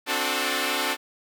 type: chord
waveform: 5% pulse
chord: D dominant seventh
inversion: third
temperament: equal with one note detuned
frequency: 261.6 / 293.7 / 362.4 / 440 Hz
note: C4 / D4 / F#4 / A4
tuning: 0 / 0 / -36 / 0 cents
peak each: -18 dBFS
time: 0.06-0.97 s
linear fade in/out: 50 ms
effects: none